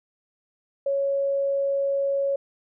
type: tone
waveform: sine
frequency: 554.4 Hz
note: C#5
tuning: in tune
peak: -21 dBFS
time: 0.86-2.36 s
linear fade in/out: 5 ms
effects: none